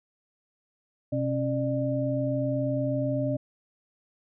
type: tone cluster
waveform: sine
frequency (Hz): 127.2 / 273.8 / 598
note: C3 / C#4 / D5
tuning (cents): -48 / -21 / +31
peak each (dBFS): -29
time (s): 1.12-3.37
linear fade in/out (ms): 10
effects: none